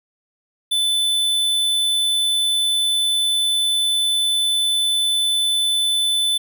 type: tone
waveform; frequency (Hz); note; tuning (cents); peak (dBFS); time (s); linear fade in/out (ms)
square; 3510; A7; -5; -17; 0.71-6.38; 10
effects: none